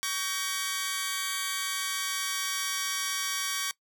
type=chord; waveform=10% pulse; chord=G diminished; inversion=second; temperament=just; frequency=1128.9 / 1568 / 1881.6 Hz; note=Db6 / G6 / Bb6; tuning=+31 / 0 / +16 cents; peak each=-24 / -26 / -28 dBFS; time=0.03-3.71 s; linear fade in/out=0 ms; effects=noise-tail reverb RT60 0.1 s tail -21 dB re dry